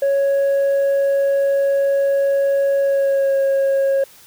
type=tone with pitch glide; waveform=sine; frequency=554.4 to 545.8 Hz; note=C#5 to C#5; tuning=0 to -27 cents; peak=-11 dBFS; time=0.02-4.04 s; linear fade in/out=5 ms; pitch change=-27 cents; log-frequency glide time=2.8-3.36 s; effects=tanh soft clip ceiling -13 dBFS + white hiss -46 dBFS RMS until 4.26 s